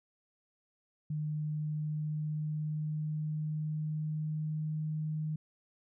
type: tone with pitch glide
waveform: sine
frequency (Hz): 152 to 154.66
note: D#3 to D#3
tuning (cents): -40 to -10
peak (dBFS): -32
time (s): 1.1-5.36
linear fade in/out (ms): 5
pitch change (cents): +30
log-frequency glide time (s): 1.43-4.83
effects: none